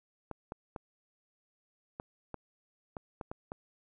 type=clicks; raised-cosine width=1 ms; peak=-25 dBFS; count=9; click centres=0.313 / 0.521 / 0.762 / 1.999 / 2.343 / 2.968 / 3.212 / 3.315 / 3.519 s; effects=none